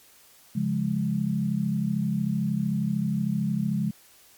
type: chord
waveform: sine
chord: Db major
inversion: none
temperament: equal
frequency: 138.59 / 174.61 / 207.7 Hz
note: Db3 / F3 / Ab3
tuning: 0 / 0 / 0 cents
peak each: -29 / -28 / -26 dBFS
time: 0.55-3.91 s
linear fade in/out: 10 ms
effects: white hiss -55 dBFS RMS until 4.37 s + MP3 96 kbps